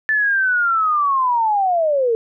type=linear sweep; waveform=sine; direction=down; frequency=1760 to 440 Hz; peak=-14 dBFS; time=0.09-2.15 s; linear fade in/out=0 ms; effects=none